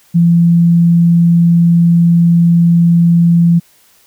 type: tone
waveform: sine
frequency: 170 Hz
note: F3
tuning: 46 cents flat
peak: -5 dBFS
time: 0.14-3.6 s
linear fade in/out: 20 ms
effects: white hiss -49 dBFS RMS until 4.06 s